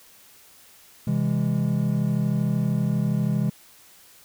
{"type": "chord", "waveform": "triangle", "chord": "C augmented", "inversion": "none", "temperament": "just", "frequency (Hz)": [130.81, 163.52, 204.4], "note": ["C3", "E3", "G#3"], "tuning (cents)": [0, -14, -27], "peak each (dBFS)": -23, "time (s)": [1.07, 3.5], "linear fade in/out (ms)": 5, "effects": ["white hiss -52 dBFS RMS until 4.24 s"]}